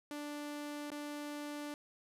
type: tone with dropouts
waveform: sawtooth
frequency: 293.7 Hz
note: D4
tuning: in tune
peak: -37 dBFS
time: 0.11-1.74 s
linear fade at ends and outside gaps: 1 ms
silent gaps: 0.903-0.917 s
effects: resampled to 32000 Hz + 12-bit